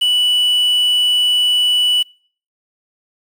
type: tone with quantisation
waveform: triangle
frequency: 2960 Hz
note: F#7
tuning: in tune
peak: -10 dBFS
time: 0.01-2.03 s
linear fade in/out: 10 ms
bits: 6
effects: noise-tail reverb RT60 0.5 s tail -26 dB re dry